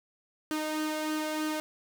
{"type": "tone with flanger", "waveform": "sawtooth", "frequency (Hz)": 308.6, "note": "D#4", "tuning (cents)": -14, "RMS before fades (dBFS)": -32, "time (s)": [0.51, 1.6], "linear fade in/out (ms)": 0, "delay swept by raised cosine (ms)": [0.65, 1.44], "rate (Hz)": 3.2, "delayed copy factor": 0.5, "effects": []}